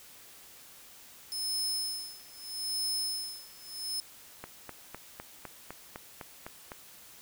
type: tone with tremolo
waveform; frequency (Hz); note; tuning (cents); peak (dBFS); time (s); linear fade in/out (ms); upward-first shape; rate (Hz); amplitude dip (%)
sawtooth; 5210; E8; -21; -27; 1.32-4; 0; sine; 0.79; 95
type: click train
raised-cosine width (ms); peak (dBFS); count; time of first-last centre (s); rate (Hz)
0.5; -25; 10; 4.44-6.718; 3.95
effects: white hiss -53 dBFS RMS until 7.21 s